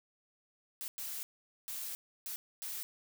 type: noise bursts at uneven times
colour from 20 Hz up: blue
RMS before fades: -41 dBFS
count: 5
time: 0.81-0.88 / 0.98-1.23 / 1.68-1.95 / 2.26-2.36 / 2.62-2.83 s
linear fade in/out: 0 ms
effects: none